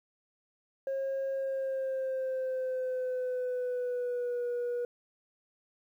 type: tone with pitch glide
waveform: sine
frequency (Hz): 540 to 483.9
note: C#5 to B4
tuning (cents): -45 to -35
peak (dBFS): -28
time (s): 0.87-4.85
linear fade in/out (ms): 2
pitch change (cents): -190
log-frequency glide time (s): 1.34-4.46
effects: tanh soft clip ceiling -29 dBFS + 11-bit